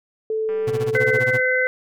sine tone, 438.6 Hz, A4, 6 cents flat, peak -20 dBFS, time 0.3-1.19 s, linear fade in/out 2 ms
click train, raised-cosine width 0.5 ms, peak -26 dBFS, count 79, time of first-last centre 0.49-0.886 s, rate 197 Hz
40% pulse tone with tremolo, 123.2 Hz, B2, 4 cents flat, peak -21 dBFS, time 0.67-1.4 s, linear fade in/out 5 ms, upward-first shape sine, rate 15 Hz, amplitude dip 100%
harmonic tone, 510 Hz, C5, 44 cents flat, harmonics 1 / 3 / 4, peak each -21 / -21 / -21 dBFS, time 0.95-1.67 s, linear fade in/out 0 ms
effects none

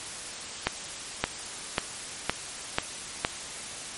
accelerating click train, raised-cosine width 0.3 ms, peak -6 dBFS, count 6, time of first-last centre 0.67-3.249 s, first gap 570 ms, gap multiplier 0.95, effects white hiss -38 dBFS RMS until 3.97 s + MP3 48 kbps

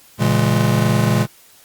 square chord, A# half-diminished seventh, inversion none, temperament just, 116.54 / 139.85 / 167.82 / 209.8 Hz, A#2 / C#3 / E3 / G#3, 0 / +16 / +31 / +18 cents, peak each -18 / -21 / -22 / -20 dBFS, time 0.18-1.27 s, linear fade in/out 50 ms, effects white hiss -48 dBFS RMS until 1.64 s + Opus 48 kbps

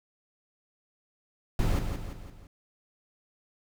brown noise with echo, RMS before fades -25 dBFS, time 1.59-1.79 s, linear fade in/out 2 ms, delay 170 ms, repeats 4, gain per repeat -6 dB, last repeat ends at 2.47 s, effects none

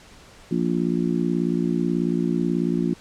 harmonic tone, 58.3 Hz, A#1, 1 cent sharp, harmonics 3 / 4 / 5 / 6, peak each -24 / -25 / -26 / -27 dBFS, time 0.51-2.94 s, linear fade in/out 5 ms, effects pink hiss -48 dBFS RMS until 3 s + low-pass 8000 Hz 12 dB/octave

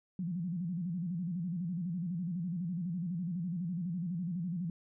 sine tone with vibrato, 174.61 Hz, F3, in tune, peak -33 dBFS, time 0.19-4.7 s, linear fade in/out 2 ms, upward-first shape square, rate 12 Hz, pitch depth 110 cents each way, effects none

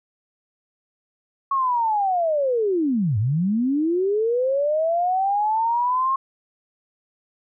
sine linear two-way sweep, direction down then up, 1110 to 98 to 1081 Hz, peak -18 dBFS, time 1.51-6.16 s, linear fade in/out 5 ms, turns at 3.18 s, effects none

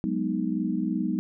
sine chord, G# minor seventh, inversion third, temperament equal, 185 / 207.7 / 246.9 / 311.1 Hz, F#3 / G#3 / B3 / D#4, 0 / 0 / 0 / 0 cents, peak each -30 dBFS, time 0.04-1.19 s, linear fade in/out 0 ms, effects none

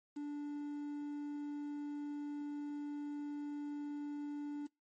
triangle tone with quantisation, 291.7 Hz, D4, 12 cents flat, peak -37 dBFS, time 0.16-4.67 s, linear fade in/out 10 ms, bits 10, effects noise-tail reverb RT60 0.2 s tail -24 dB re dry + MP3 32 kbps

